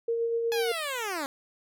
sine tone with tremolo, 463 Hz, A#4, 12 cents flat, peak -24 dBFS, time 0.08-0.72 s, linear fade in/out 5 ms, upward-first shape sine, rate 8.2 Hz, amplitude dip 30%
10% pulse linear sweep, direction down, 852 to 265 Hz, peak -22 dBFS, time 0.52-1.26 s, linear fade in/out 0 ms
effects none

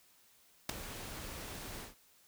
pink noise with ADSR envelope, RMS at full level -28 dBFS, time 0.69-1.95 s, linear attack 5 ms, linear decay 5 ms, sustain -17 dB, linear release 150 ms, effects white hiss -66 dBFS RMS until 2.27 s

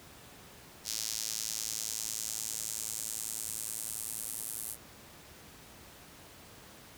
sawtooth tone with high-pass filter sweep, 110 Hz, A2, in tune, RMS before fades -38 dBFS, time 0.84-4.77 s, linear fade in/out 50 ms, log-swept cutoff 5400 to 10000 Hz, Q 1.9, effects pink hiss -53 dBFS RMS until 6.97 s + high-pass 60 Hz 12 dB/octave

